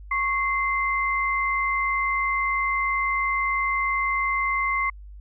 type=tone pair together; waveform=sine; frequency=1100 / 2077 Hz; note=C#6 / C7; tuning=-14 / -13 cents; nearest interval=major seventh; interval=1101 cents; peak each=-24 dBFS; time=0.11-4.9 s; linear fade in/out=5 ms; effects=added 50 Hz sine -39 dBFS peak until 5.2 s